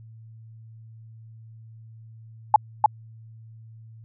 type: tone with echo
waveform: sine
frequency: 855 Hz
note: A5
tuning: 50 cents flat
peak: -9 dBFS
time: 2.54-2.56 s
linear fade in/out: 2 ms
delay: 300 ms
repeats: 1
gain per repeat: -2 dB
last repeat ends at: 2.86 s
effects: added 112 Hz sine -43 dBFS peak until 4.04 s